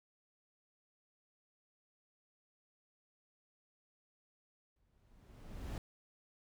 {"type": "noise with exponential growth", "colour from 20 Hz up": "brown", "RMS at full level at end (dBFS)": -39, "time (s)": [4.76, 5.78], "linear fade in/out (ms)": 2, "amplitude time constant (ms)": 220, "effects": []}